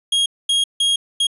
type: tone bursts at uneven times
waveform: 45% pulse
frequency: 3269 Hz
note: G#7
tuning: 28 cents flat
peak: -14 dBFS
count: 4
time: 0.12-0.26 / 0.49-0.64 / 0.8-0.96 / 1.2-1.27 s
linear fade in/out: 5 ms
effects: resampled to 24000 Hz + 9-bit